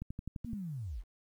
click train, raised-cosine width 5 ms, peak -27 dBFS, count 7, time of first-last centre 0.02-0.533 s, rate 11.7 Hz
sine linear sweep, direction down, 251.4 to 30.2 Hz, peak -37 dBFS, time 0.44-1.04 s, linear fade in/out 50 ms
effects 11-bit

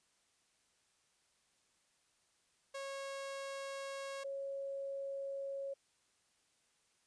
sawtooth / sine tone pair in turn, 548 / 550.3 Hz, C#5 / C#5, -20 / -13 cents, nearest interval unison, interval 7 cents, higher second, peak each -38 / -39 dBFS, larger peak first, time 2.74-4.24 / 4.24-5.74 s, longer neither, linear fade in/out 10 ms, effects white hiss -75 dBFS RMS until 7.06 s + resampled to 22050 Hz

